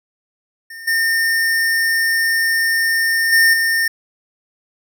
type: tone with level steps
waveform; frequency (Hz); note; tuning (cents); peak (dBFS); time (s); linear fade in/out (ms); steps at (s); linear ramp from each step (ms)
square; 1817; A#6; -45; -32 / -15 / -10 / -15; 0.7-3.88; 5; 0.87 / 3.32 / 3.53; 10
effects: none